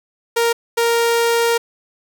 sawtooth tone pair in turn, 466.2 / 466.2 Hz, A#4 / A#4, 0 / 0 cents, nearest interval unison, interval 0 cents, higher neither, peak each -10 dBFS, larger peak neither, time 0.36-0.53 / 0.77-1.58 s, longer second, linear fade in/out 10 ms, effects none

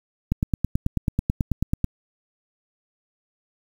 click train, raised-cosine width 5 ms, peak -8 dBFS, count 15, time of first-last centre 0.32-1.843 s, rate 9.19 Hz, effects 7-bit

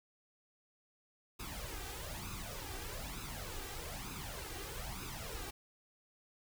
pink noise with flanger, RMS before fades -44 dBFS, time 1.39-5.51 s, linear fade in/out 10 ms, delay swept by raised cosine 0.78 to 2.58 ms, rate 1.1 Hz, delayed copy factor +0.7, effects none

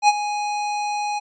square tone with ADSR envelope, 830.6 Hz, G#5, in tune, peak -10 dBFS, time 0.02-1.2 s, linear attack 63 ms, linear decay 35 ms, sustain -13 dB, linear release 21 ms, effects resampled to 16000 Hz

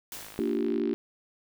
white noise with exponential decay, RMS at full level -38 dBFS, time 0.12-0.81 s, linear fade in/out 1 ms, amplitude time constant 150 ms
click train, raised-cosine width 0.3 ms, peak -29 dBFS, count 41, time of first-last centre 0.17-0.932 s, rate 52.5 Hz
sine chord, G minor seventh, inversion first, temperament equal with one note detuned, 230.5 / 293.7 / 349.2 / 392 Hz, Bb3 / D4 / F4 / G4, -19 / 0 / 0 / 0 cents, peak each -31 dBFS, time 0.39-0.94 s, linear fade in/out 0 ms
effects none

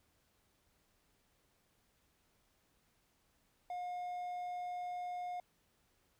triangle tone, 716 Hz, F5, 43 cents sharp, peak -37 dBFS, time 3.7-5.4 s, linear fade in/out 2 ms, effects pink hiss -75 dBFS RMS until 6.19 s

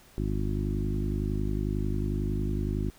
harmonic tone with a mistuned harmonic, 51 Hz, G#1, 31 cents flat, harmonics 1 / 2 / 3 / 4 / 5 / 6 / 7, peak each -30 / -33 / -35 / -36 / -37 / -38 / -38 dBFS, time 0.18-2.9 s, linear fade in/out 0 ms, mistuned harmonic 1, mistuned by -24 cents, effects pink hiss -56 dBFS RMS until 2.98 s

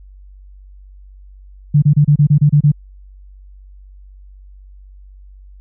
sine tone bursts, 146.83 Hz, D3, in tune, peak -6 dBFS, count 9, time 1.74-2.719 s, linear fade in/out 10 ms, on 83 ms, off 29 ms, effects added 48 Hz sine -37 dBFS peak until 5.6 s

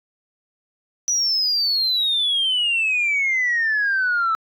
sine exponential sweep, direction down, 5920 to 1304 Hz, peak -16 dBFS, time 1.08-4.35 s, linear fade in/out 0 ms, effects tanh soft clip ceiling -14 dBFS

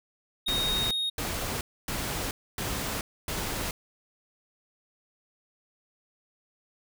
triangle tone, 3729 Hz, A#7, in tune, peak -25 dBFS, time 0.46-1.1 s, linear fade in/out 10 ms
pink noise bursts, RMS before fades -32 dBFS, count 5, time 0.48-3.71 s, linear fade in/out 2 ms, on 430 ms, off 270 ms
effects none

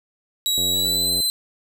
sawtooth tone with pitch glide, 3873 to 4056 Hz, B7 to B7, -35 to +45 cents, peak -16 dBFS, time 0.46-1.3 s, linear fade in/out 0 ms, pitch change +80 cents, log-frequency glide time 0.7-1.09 s
click train, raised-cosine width 2 ms, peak -20 dBFS, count 57, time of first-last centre 0.58-1.203 s, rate 89.9 Hz
effects none

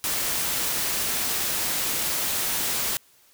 white noise, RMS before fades -26 dBFS, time 0.04-2.97 s, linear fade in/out 0 ms, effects white hiss -58 dBFS RMS until 3.33 s

